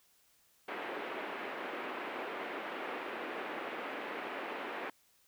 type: band-pass noise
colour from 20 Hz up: pink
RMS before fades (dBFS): -41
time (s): 0.68-4.9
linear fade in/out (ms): 5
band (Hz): 300 to 2600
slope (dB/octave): 24
effects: white hiss -69 dBFS RMS until 5.27 s